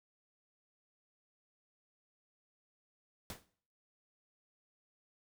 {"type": "noise with exponential decay", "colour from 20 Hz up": "pink", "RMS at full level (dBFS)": -41, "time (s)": [3.3, 3.46], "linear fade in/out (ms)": 1, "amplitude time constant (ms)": 34, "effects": ["noise-tail reverb RT60 0.5 s tail -17 dB re dry"]}